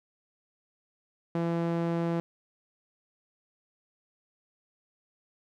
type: tone with band-pass filter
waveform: sawtooth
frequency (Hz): 168.4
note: E3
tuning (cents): +37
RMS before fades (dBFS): -29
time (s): 1.35-2.2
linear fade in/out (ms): 0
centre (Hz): 380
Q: 0.59
effects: none